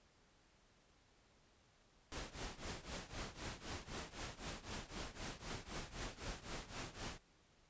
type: noise with tremolo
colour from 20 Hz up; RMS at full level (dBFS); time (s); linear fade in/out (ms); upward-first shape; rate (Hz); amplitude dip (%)
pink; -44; 2.12-7.18; 0; triangle; 3.9; 90
effects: pink hiss -71 dBFS RMS until 7.69 s + resampled to 16000 Hz